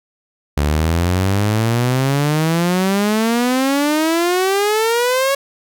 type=exponential sweep; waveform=sawtooth; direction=up; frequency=71.1 to 558 Hz; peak=-10 dBFS; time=0.57-5.35 s; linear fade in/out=5 ms; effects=none